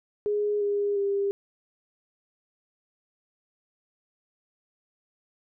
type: tone with pitch steps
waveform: sine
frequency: 415.3 / 407.2 / 399.3 Hz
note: G#4 / G#4 / G4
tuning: 0 / -34 / +32 cents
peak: -23 dBFS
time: 0.26-1.31 s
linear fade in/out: 0 ms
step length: 350 ms
effects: none